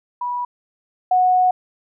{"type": "tone pair in turn", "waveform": "sine", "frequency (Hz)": [977, 734.5], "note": ["B5", "F#5"], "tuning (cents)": [-19, -13], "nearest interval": "perfect fourth", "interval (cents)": 494, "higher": "first", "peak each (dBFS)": [-21, -12], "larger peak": "second", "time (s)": [[0.21, 0.45], [1.11, 1.51]], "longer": "second", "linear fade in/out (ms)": 5, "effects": []}